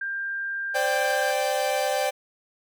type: tone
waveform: sine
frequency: 1592 Hz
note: G6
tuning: 26 cents sharp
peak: -27 dBFS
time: 0.01-1.31 s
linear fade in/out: 5 ms
type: chord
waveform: 45% pulse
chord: C suspended second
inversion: none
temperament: equal with one note detuned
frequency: 519 / 587.3 / 784 Hz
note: C5 / D5 / G5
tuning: -14 / 0 / 0 cents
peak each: -28 / -27 / -27 dBFS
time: 0.74-2.11 s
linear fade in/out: 20 ms
effects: none